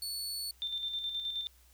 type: tone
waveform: sawtooth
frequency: 4435 Hz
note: C#8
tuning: in tune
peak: -33 dBFS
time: 0.02-0.51 s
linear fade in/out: 2 ms
type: tone with tremolo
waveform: sine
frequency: 3577 Hz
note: A7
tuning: 28 cents sharp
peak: -32 dBFS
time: 0.62-1.47 s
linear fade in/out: 0 ms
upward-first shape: square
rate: 9.5 Hz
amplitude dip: 45%
effects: added 61 Hz sine -61 dBFS peak until 1.73 s + white hiss -65 dBFS RMS until 1.73 s